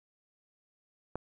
click, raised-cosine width 1 ms, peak -21 dBFS, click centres 1.156 s, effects none

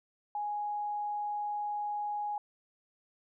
sine tone, 830.6 Hz, G#5, in tune, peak -32 dBFS, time 0.35-2.38 s, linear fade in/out 2 ms, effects none

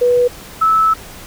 sine tone pair in turn, 489.5 / 1306.8 Hz, B4 / E6, -15 / -15 cents, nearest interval octave + perfect fourth, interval 1700 cents, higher second, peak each -9 dBFS, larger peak neither, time 0.01-0.28 / 0.61-0.94 s, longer second, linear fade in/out 10 ms, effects pink hiss -35 dBFS RMS until 1.26 s

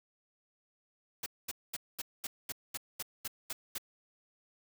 white noise bursts, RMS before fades -38 dBFS, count 11, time 1.23-3.782 s, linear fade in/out 5 ms, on 32 ms, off 220 ms, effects none

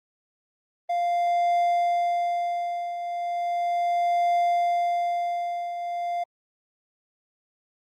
triangle tone with tremolo, 697 Hz, F5, 4 cents flat, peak -17 dBFS, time 0.89-6.24 s, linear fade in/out 10 ms, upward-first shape triangle, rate 0.36 Hz, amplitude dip 70%, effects Opus 32 kbps

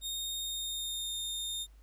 sawtooth tone with pitch glide, 3694 to 3654 Hz, A#7 to A#7, -16 to -35 cents, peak -32 dBFS, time 0.01-1.67 s, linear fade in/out 50 ms, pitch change -19 cents, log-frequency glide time 0.4-1.14 s, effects added 51 Hz sine -53 dBFS peak until 1.82 s + pink hiss -70 dBFS RMS until 1.82 s

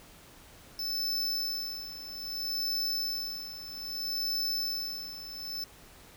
square tone with tremolo, 5274 Hz, E8, in tune, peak -29 dBFS, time 0.79-5.64 s, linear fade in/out 2 ms, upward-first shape sine, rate 0.62 Hz, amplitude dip 75%, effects pink hiss -54 dBFS RMS until 6.16 s

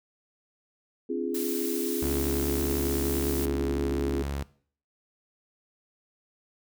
sine chord, D half-diminished seventh, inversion third, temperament equal with one note detuned, 261.6 / 293.7 / 341.4 / 415.3 Hz, C4 / D4 / F4 / Ab4, 0 / 0 / -39 / 0 cents, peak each -32 / -38 / -32 / -32 dBFS, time 1.09-4.23 s, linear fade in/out 10 ms
blue noise, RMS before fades -35 dBFS, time 1.34-3.46 s, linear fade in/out 10 ms
sawtooth tone, 70.1 Hz, C#2, 20 cents sharp, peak -26 dBFS, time 2.02-4.43 s, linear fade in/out 5 ms
effects noise-tail reverb RT60 0.5 s tail -19 dB re dry

